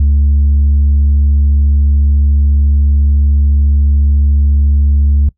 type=tone; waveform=sine; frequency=71.5 Hz; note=D2; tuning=46 cents flat; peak=-4 dBFS; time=0-5.29 s; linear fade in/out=5 ms; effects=noise-tail reverb RT60 0.1 s tail -22 dB re dry + tanh soft clip ceiling -5 dBFS